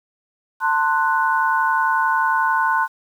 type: chord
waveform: sine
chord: F# diminished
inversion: first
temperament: equal with one note detuned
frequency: 895.4 / 1046.5 / 1480 Hz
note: A5 / C6 / F#6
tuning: +30 / 0 / 0 cents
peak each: -20 dBFS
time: 0.6-2.88 s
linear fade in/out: 50 ms
effects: 8-bit